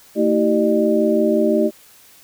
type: tone cluster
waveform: sine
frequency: 224.9 / 320.6 / 386.2 / 604 Hz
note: A3 / E4 / G4 / D5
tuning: +38 / -48 / -26 / +48 cents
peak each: -19 dBFS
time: 0.15-1.71 s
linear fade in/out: 50 ms
effects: white hiss -48 dBFS RMS until 2.23 s